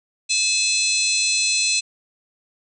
harmonic tone with a mistuned harmonic, 865 Hz, A5, 30 cents flat, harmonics 3 / 4 / 5 / 6 / 7 / 8 / 9 / 10, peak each -23 / -31 / -22 / -33 / -26 / -32 / -25 / -29 dBFS, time 0.29-1.81 s, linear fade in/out 20 ms, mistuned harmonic 5, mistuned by -91 cents, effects none

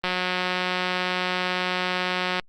click train, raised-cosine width 0.3 ms, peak -9 dBFS, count 430, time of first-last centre 0.04-2.397 s, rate 182 Hz, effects Opus 32 kbps

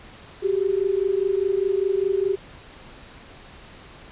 sine tone pair together, 376 / 400.9 Hz, F#4 / G4, +28 / +39 cents, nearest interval minor second, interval 111 cents, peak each -22 dBFS, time 0.42-2.36 s, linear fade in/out 20 ms, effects pink hiss -45 dBFS RMS until 4.11 s + resampled to 8000 Hz

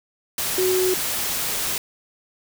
sine tone in noise, 370 Hz, F#4, in tune, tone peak -18 dBFS, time 0.58-0.94 s, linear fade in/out 2 ms, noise white, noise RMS -25 dBFS, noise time 0.38-1.78 s, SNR +4 dB, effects none

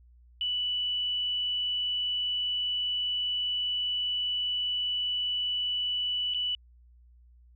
sine tone with dropouts, 2965 Hz, F#7, 3 cents sharp, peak -27 dBFS, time 0.41-6.55 s, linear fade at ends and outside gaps 1 ms, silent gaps 6.338-6.345 s, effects added 60 Hz sine -54 dBFS peak until 7.55 s

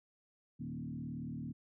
sine tone with frequency modulation, 193.8 Hz, G3, 20 cents flat, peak -39 dBFS, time 0.59-1.53 s, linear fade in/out 20 ms, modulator 38 Hz, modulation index 2, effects none

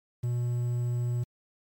triangle tone with quantisation, 121.1 Hz, B2, 34 cents flat, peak -24 dBFS, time 0.23-1.24 s, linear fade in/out 10 ms, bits 9, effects MP3 96 kbps

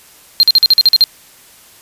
triangle tone bursts, 4186 Hz, C8, in tune, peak -3 dBFS, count 9, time 0.4-1.039 s, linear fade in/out 0 ms, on 31 ms, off 45 ms, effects white hiss -43 dBFS RMS until 1.81 s + resampled to 32000 Hz

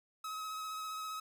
45% pulse tone with vibrato, 1277 Hz, D#6, 45 cents sharp, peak -39 dBFS, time 0.24-1.2 s, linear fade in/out 5 ms, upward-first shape sine, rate 15 Hz, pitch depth 14 cents each way, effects none

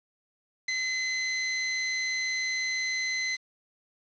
sawtooth tone with ADSR envelope, 2042 Hz, C7, 43 cents flat, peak -22 dBFS, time 0.68-3.37 s, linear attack 6 ms, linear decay 18 ms, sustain -2 dB, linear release 25 ms, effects resampled to 16000 Hz + 8-bit

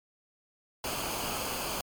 pink noise with comb filter, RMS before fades -34 dBFS, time 0.84-1.81 s, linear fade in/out 2 ms, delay 0.53 ms, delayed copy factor -0.6, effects MP3 96 kbps

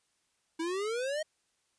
square exponential sweep, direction up, 318.3 to 636 Hz, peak -32 dBFS, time 0.59-1.23 s, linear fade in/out 10 ms, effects white hiss -75 dBFS RMS until 1.78 s + resampled to 22050 Hz

